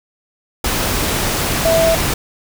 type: tone in noise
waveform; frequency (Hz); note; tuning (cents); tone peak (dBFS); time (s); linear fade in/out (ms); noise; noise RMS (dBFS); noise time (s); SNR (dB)
sine; 657; E5; -6; -11; 1.65-1.95; 5; pink; -18; 0.64-2.14; +4
effects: none